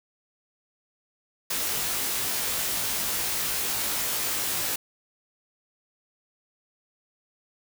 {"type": "noise with comb filter", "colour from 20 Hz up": "white", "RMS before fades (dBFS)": -28, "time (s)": [1.5, 4.76], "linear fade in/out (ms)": 5, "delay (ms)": 19, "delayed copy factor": 1, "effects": []}